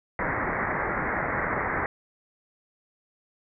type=low-pass noise; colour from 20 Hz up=white; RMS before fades=-28 dBFS; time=0.19-1.86 s; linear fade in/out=2 ms; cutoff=2100 Hz; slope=96 dB/octave; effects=none